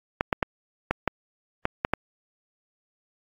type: clicks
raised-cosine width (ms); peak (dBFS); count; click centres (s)
0.5; -7; 8; 0.209 / 0.328 / 0.428 / 0.91 / 1.077 / 1.654 / 1.849 / 1.936
effects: AAC 48 kbps